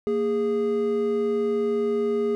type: tone pair together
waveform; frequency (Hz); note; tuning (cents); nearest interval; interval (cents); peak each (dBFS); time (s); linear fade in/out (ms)
triangle; 231.5 / 412.5; A#3 / G#4; -12 / -12; minor seventh; 1000; -26 / -20; 0.07-2.35; 0
effects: none